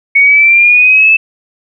sine exponential sweep, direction up, 2217 to 2637 Hz, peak -3 dBFS, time 0.15-1.17 s, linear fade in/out 10 ms, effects none

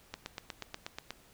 click train, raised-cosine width 0.2 ms, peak -21 dBFS, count 9, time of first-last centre 0.14-1.106 s, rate 8.28 Hz, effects pink hiss -61 dBFS RMS until 1.33 s

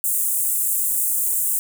pink high-pass noise, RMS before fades -21 dBFS, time 0.04-1.59 s, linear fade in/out 0 ms, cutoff 7900 Hz, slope 48 dB/octave, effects none

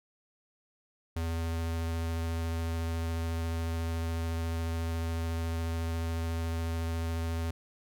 square tone with vibrato, 82.6 Hz, E2, 4 cents sharp, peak -31 dBFS, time 1.16-7.51 s, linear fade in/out 5 ms, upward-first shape triangle, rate 14 Hz, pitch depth 12 cents each way, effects none

